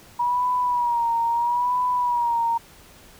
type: tone with vibrato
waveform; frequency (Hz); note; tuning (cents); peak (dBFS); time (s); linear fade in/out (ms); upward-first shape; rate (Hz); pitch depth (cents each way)
sine; 960; B5; -49; -19; 0.19-2.58; 10; sine; 0.76; 62
effects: pink hiss -49 dBFS RMS until 3.19 s